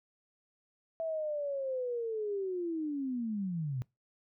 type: linear sweep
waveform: sine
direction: down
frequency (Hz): 659.3 to 120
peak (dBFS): -32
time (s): 1-3.82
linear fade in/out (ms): 0
effects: noise-tail reverb RT60 0.2 s tail -23 dB re dry